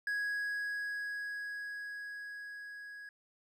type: tone with level ramp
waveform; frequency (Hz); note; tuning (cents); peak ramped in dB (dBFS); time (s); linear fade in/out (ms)
triangle; 1661.2; G#6; 0; -30 to -44; 0.07-3.09; 2
effects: none